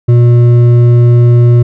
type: tone with hard clipping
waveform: sine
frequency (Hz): 120.1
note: B2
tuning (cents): -48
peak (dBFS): -4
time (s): 0.08-1.63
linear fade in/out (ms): 10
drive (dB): 7
effects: none